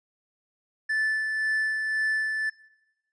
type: tone with tremolo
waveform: triangle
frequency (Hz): 1752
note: A6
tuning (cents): -8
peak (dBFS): -21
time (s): 0.89-2.5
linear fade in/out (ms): 10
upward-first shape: sine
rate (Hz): 1.9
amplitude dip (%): 35
effects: noise-tail reverb RT60 0.9 s tail -18 dB re dry + resampled to 22050 Hz